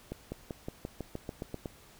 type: accelerating click train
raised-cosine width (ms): 2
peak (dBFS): -23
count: 11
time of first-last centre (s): 0.12-1.658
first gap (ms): 200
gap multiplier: 0.94
effects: pink hiss -57 dBFS RMS until 1.99 s